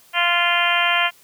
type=harmonic tone; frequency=347.4 Hz; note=F4; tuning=9 cents flat; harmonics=2 / 3 / 4 / 5 / 6 / 7 / 8 / 9; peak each=-24 / -24 / -24 / -24 / -24 / -24 / -24 / -24 dBFS; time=0.13-1.11 s; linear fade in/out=50 ms; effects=white hiss -52 dBFS RMS until 1.23 s